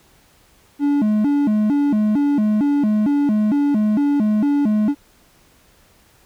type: tone with vibrato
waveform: triangle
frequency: 246.9 Hz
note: B3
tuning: in tune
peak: -12 dBFS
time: 0.79-4.95 s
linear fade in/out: 50 ms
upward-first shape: square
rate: 2.2 Hz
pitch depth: 260 cents each way
effects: pink hiss -54 dBFS RMS until 6.25 s